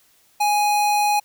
square tone, 830.6 Hz, G#5, in tune, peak -17 dBFS, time 0.4-1.2 s, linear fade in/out 10 ms, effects white hiss -58 dBFS RMS until 1.24 s

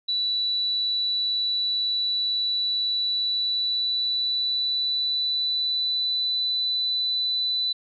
sine tone with pitch glide, 3951 to 3988 Hz, B7 to B7, 0 to +16 cents, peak -22 dBFS, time 0.08-7.73 s, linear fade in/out 10 ms, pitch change +16 cents, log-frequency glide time 3.09-6.4 s, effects none

